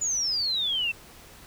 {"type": "exponential sweep", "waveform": "sine", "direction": "down", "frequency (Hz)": [7040, 2637], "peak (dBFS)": -24, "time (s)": [0.01, 0.92], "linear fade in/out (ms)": 10, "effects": ["pink hiss -49 dBFS RMS until 1.46 s"]}